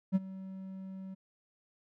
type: tone with ADSR envelope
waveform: triangle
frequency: 190.4 Hz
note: F#3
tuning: 50 cents sharp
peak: -20 dBFS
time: 0.12-1.15 s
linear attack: 35 ms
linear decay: 31 ms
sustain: -19 dB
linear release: 16 ms
effects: none